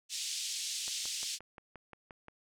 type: band-pass noise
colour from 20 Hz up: white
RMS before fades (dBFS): -38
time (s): 0.09-1.39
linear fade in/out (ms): 50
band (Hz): 2900 to 7700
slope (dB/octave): 24
type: click train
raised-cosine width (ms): 0.5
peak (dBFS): -33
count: 9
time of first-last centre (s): 0.88-2.284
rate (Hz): 5.7
effects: none